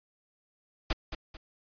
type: noise with echo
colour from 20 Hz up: pink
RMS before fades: -27 dBFS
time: 0.9-0.93 s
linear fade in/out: 5 ms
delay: 220 ms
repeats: 2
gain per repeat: -9 dB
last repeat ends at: 1.37 s
effects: resampled to 11025 Hz